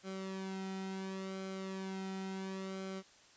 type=tone with flanger; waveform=sawtooth; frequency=191 Hz; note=G3; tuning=45 cents flat; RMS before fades=-42 dBFS; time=0.03-3.03 s; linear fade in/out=50 ms; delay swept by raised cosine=1.1 to 1.82 ms; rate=0.71 Hz; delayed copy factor=-0.65; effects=white hiss -62 dBFS RMS until 3.36 s + resampled to 16000 Hz